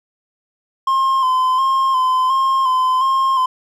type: tone with vibrato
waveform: triangle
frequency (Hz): 1046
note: C6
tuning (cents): -1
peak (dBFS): -11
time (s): 0.87-3.46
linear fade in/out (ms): 5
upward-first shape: square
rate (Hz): 1.4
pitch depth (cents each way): 33
effects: none